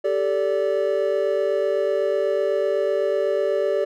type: chord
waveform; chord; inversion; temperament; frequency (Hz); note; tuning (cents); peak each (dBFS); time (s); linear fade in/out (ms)
triangle; G suspended second; none; equal with one note detuned; 392 / 440 / 579.2; G4 / A4 / D5; 0 / 0 / -24; -22 / -23 / -20; 0.04-3.85; 10
effects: none